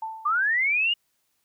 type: tone with exponential decay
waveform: sine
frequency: 886 Hz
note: A5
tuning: 12 cents sharp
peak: -27 dBFS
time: 0.02-0.62 s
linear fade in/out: 5 ms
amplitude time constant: 130 ms
type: linear sweep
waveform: sine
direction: up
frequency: 1146 to 2899 Hz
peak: -20 dBFS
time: 0.25-0.94 s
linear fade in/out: 10 ms
effects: white hiss -72 dBFS RMS until 1.44 s